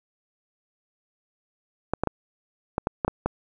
clicks, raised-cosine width 1 ms, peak -9 dBFS, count 8, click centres 1.936 / 2.036 / 2.073 / 2.781 / 2.871 / 3.048 / 3.08 / 3.26 s, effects none

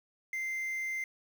triangle tone with quantisation, 2085 Hz, C7, 7 cents flat, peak -31 dBFS, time 0.33-1.04 s, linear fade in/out 2 ms, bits 9, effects none

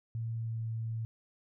sine tone with pitch glide, 114.1 to 112.92 Hz, A#2 to A2, -37 to +45 cents, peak -33 dBFS, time 0.15-1.05 s, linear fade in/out 0 ms, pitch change -18 cents, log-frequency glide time 0.38-0.61 s, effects none

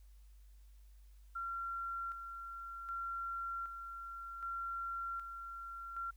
sine tone with tremolo, 1370 Hz, F6, 34 cents flat, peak -38 dBFS, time 1.35-6.11 s, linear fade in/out 10 ms, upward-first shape square, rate 0.65 Hz, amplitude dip 50%, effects added 50 Hz sine -56 dBFS peak until 6.16 s + white hiss -75 dBFS RMS until 6.16 s

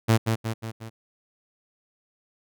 sawtooth tone with echo, 112.8 Hz, A2, 44 cents sharp, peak -12 dBFS, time 0.08-0.18 s, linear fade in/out 20 ms, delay 180 ms, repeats 4, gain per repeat -5 dB, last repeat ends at 0.9 s, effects none

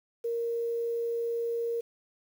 sine tone with quantisation, 466.2 Hz, A#4, in tune, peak -28 dBFS, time 0.24-1.81 s, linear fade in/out 10 ms, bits 9, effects none

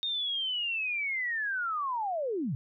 sine linear sweep, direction down, 3701 to 110.5 Hz, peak -29 dBFS, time 0.03-2.55 s, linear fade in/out 0 ms, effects none

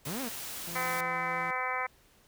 white noise, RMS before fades -40 dBFS, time 0.05-1.01 s, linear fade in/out 5 ms
sawtooth linear two-way sweep, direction up then down, 123.47 to 280 to 213.5 Hz, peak -31 dBFS, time 0.06-0.29 s, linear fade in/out 10 ms, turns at 0.21 s
sawtooth tone with pitch glide, 170.3 to 168.73 Hz, F3 to E3, -43 to +41 cents, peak -38 dBFS, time 0.67-1.51 s, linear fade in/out 5 ms, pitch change -16 cents, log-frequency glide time 0.97-1.22 s
harmonic tone, 255.2 Hz, C4, 43 cents flat, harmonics 2 / 3 / 4 / 5 / 6 / 7 / 8 / 9, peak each -41 / -38 / -36 / -37 / -41 / -40 / -37 / -39 dBFS, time 0.75-1.87 s, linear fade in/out 10 ms
effects pink hiss -63 dBFS RMS until 2.27 s

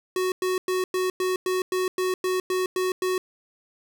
square tone bursts, 370 Hz, F#4, in tune, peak -23 dBFS, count 12, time 0.16-3.18 s, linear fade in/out 2 ms, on 160 ms, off 100 ms, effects none

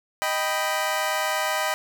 20% pulse chord, Eb augmented, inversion none, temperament equal, 622.3 / 784 / 987.8 Hz, Eb5 / G5 / B5, 0 / 0 / 0 cents, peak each -22 / -23 / -23 dBFS, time 0.22-1.74 s, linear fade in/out 0 ms, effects none

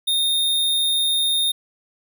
square tone, 3673 Hz, A#7, 26 cents flat, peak -18 dBFS, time 0.07-1.52 s, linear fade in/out 10 ms, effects none

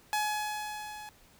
sawtooth tone with level ramp, 845 Hz, G#5, 30 cents sharp, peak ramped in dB -23 to -39 dBFS, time 0.13-1.09 s, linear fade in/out 0 ms, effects pink hiss -60 dBFS RMS until 1.39 s

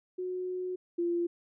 sine tone pair in turn, 365.9 / 344.7 Hz, F#4 / F4, -19 / -23 cents, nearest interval minor second, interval 104 cents, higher first, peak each -32 / -27 dBFS, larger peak second, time 0.18-0.76 / 0.98-1.27 s, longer first, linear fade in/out 10 ms, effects none

